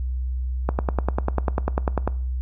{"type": "click train", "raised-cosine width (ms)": 1, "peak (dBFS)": -7, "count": 15, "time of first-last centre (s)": [0.69, 2.076], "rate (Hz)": 10.1, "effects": ["noise-tail reverb RT60 0.5 s tail -20 dB re dry", "added 63 Hz sine -23 dBFS peak until 2.41 s"]}